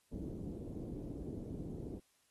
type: low-pass noise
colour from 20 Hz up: white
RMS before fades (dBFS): -44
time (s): 0.11-2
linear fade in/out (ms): 20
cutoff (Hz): 360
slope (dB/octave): 24
effects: white hiss -74 dBFS RMS until 2.3 s + AAC 32 kbps